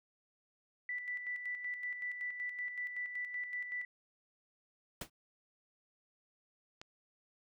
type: tone with tremolo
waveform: sine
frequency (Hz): 1975.5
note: B6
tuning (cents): 0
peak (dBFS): -36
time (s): 0.89-3.85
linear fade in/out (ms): 2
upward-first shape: square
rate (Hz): 5.3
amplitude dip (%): 50
type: noise with exponential decay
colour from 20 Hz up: pink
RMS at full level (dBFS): -37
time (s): 5.01-5.1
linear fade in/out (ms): 5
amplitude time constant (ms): 19
type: click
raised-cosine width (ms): 0.2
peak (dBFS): -30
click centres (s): 6.815
effects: none